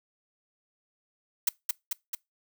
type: noise with echo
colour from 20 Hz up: blue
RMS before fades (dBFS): -23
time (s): 1.47-1.49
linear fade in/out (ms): 5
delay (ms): 220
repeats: 3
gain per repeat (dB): -3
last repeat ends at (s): 2.15
effects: noise-tail reverb RT60 0.2 s tail -24 dB re dry